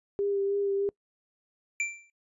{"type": "tone with vibrato", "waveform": "sine", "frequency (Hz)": 399, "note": "G4", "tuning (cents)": 31, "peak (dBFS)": -25, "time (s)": [0.19, 0.89], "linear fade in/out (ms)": 0, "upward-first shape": "sine", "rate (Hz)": 3.2, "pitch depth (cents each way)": 19}
{"type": "tone with exponential decay", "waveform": "square", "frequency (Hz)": 2351, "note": "D7", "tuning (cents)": 1, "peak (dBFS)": -25, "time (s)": [1.8, 2.1], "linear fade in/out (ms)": 1, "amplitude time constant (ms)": 65}
{"effects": ["noise-tail reverb RT60 0.1 s tail -25 dB re dry", "resampled to 24000 Hz"]}